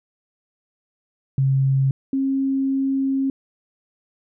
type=tone pair in turn; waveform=sine; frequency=134.9 / 269.8 Hz; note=C#3 / C#4; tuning=-47 / -47 cents; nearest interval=octave; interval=1200 cents; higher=second; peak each=-15 / -18 dBFS; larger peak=first; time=1.38-1.91 / 2.13-3.3 s; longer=second; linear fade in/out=2 ms; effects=none